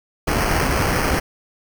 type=noise with sample-and-hold; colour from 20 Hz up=pink; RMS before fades=-19 dBFS; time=0.27-1.2 s; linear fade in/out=10 ms; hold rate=3675 Hz; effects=none